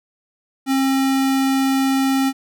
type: tone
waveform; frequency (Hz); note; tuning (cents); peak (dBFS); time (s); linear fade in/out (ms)
square; 268.4; C4; +44; -16; 0.66-2.33; 50
effects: none